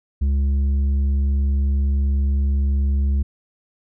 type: tone with tanh clipping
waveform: sine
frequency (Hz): 69.3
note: C#2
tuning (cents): 0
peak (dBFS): -17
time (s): 0.21-3.23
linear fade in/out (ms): 10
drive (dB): 6
effects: none